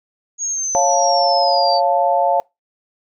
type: linear sweep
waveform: sine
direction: down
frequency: 6645 to 4549 Hz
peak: -19 dBFS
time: 0.38-1.81 s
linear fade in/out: 50 ms
type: chord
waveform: sine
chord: Db augmented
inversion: none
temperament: equal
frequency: 554.4 / 698.5 / 880 Hz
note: Db5 / F5 / A5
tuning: 0 / 0 / 0 cents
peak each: -18 / -16 / -18 dBFS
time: 0.75-2.4 s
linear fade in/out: 0 ms
effects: noise-tail reverb RT60 0.2 s tail -25 dB re dry